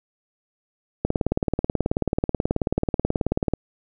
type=click train; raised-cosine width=2 ms; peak=-7 dBFS; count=47; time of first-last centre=1.05-3.536 s; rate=18.5 Hz; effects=none